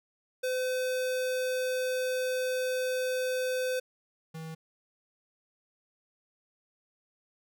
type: tone pair in turn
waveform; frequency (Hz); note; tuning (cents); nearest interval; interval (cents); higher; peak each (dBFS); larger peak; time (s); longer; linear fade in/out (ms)
square; 510 / 160.64; C5 / E3; -44 / -44; octave + minor sixth; 2000; first; -29 / -39; first; 0.43-3.8 / 4.34-4.55; first; 10
effects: none